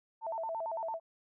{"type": "tone with vibrato", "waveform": "sine", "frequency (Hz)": 768, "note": "G5", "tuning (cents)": -36, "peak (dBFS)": -34, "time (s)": [0.21, 1], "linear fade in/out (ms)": 50, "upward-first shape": "square", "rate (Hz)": 8.9, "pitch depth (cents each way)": 270, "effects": []}